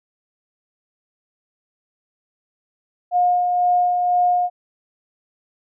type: tone with tremolo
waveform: sine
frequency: 715 Hz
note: F5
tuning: 41 cents sharp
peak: -13 dBFS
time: 3.11-4.5 s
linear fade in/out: 50 ms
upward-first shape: sine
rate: 2 Hz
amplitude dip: 35%
effects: none